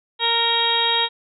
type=harmonic tone with a mistuned harmonic; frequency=464.1 Hz; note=A#4; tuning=8 cents flat; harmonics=1 / 2 / 3 / 4 / 5 / 6 / 7 / 8; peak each=-29 / -23 / -32 / -28 / -31 / -32 / -22 / -21 dBFS; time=0.19-1.09 s; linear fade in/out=50 ms; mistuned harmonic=8; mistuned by=+31 cents; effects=none